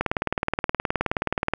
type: click train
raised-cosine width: 0.5 ms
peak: -7 dBFS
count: 30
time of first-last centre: 0.01-1.536 s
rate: 19 Hz
effects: none